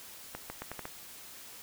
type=accelerating click train; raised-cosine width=0.5 ms; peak=-23 dBFS; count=6; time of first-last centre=0.35-0.854 s; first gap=150 ms; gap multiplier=0.8; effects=white hiss -49 dBFS RMS until 1.62 s